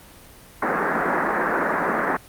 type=band-pass noise; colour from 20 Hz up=white; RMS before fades=-22 dBFS; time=0.62-2.17 s; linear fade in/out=5 ms; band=170 to 1800 Hz; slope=48 dB/octave; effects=pink hiss -46 dBFS RMS until 2.28 s + Opus 32 kbps